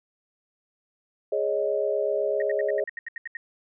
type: chord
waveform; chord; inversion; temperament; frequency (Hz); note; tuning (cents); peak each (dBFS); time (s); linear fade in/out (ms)
sine; Ab suspended fourth; none; equal; 415.3 / 554.4 / 622.3; Ab4 / Db5 / Eb5; 0 / 0 / 0; -27; 1.32-2.84; 5
type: tone bursts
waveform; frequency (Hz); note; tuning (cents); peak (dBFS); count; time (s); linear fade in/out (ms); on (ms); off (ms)
sine; 1864.7; A#6; 0; -31; 11; 2.4-3.37; 2; 20; 75
effects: none